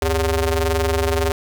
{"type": "ring-modulated tone", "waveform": "sawtooth", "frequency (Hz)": 165.2, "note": "E3", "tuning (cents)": 4, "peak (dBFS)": -10, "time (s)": [0.02, 1.32], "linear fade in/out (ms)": 2, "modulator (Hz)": 237, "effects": ["7-bit"]}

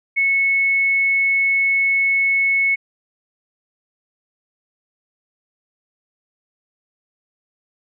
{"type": "tone", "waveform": "sine", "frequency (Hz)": 2200, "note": "C#7", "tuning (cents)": -14, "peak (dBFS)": -14, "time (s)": [0.16, 2.76], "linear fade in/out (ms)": 20, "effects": []}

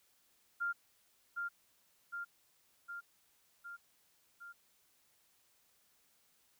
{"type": "tone with echo", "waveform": "sine", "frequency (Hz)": 1396.9, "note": "F6", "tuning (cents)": 0, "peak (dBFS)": -33, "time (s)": [0.6, 0.73], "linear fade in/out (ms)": 20, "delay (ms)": 760, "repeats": 5, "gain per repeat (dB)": -3, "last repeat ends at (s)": 4.53, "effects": ["white hiss -72 dBFS RMS until 6.59 s"]}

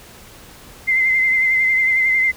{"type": "tone with vibrato", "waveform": "sine", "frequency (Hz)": 2074, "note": "C7", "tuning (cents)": -16, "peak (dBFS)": -13, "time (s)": [0.87, 2.32], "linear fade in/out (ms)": 20, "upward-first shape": "sine", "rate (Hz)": 11, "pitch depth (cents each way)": 30, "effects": ["pink hiss -42 dBFS RMS until 2.36 s"]}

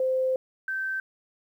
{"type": "tone pair in turn", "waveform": "sine", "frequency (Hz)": [519, 1551.4], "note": ["C5", "G6"], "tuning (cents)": [-14, -18], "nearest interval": "octave + perfect fifth", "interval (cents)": 1896, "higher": "second", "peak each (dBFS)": [-22, -27], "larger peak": "first", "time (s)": [[0, 0.36], [0.68, 1]], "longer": "first", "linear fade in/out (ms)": 2, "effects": ["10-bit"]}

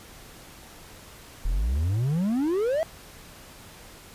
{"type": "exponential sweep", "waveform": "triangle", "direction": "up", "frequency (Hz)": [37.12, 670], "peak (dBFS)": -20, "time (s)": [1.45, 2.83], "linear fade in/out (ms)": 0, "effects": ["pink hiss -47 dBFS RMS until 4.14 s", "resampled to 32000 Hz"]}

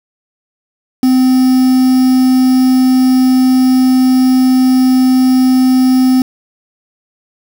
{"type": "tone with quantisation", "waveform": "triangle", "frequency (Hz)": 257.1, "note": "C4", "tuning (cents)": -30, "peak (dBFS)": -4, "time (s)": [1.03, 6.22], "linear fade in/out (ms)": 2, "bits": 4, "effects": []}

